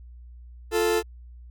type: tone pair together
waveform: 40% pulse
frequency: 349.2 / 439.3 Hz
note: F4 / A4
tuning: 0 / -3 cents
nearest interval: major third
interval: 397 cents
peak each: -25 / -21 dBFS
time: 0.71-1.03 s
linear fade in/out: 50 ms
effects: added 60 Hz sine -42 dBFS peak until 1.5 s